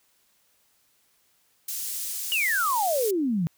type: high-pass noise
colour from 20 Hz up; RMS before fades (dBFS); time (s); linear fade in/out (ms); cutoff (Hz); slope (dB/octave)
pink; -32; 1.68-3.11; 5; 7600; 12
type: exponential sweep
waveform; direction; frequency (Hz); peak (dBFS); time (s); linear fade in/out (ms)
sine; down; 2960 to 156.1; -22; 2.32-3.47; 0
effects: white hiss -66 dBFS RMS until 3.57 s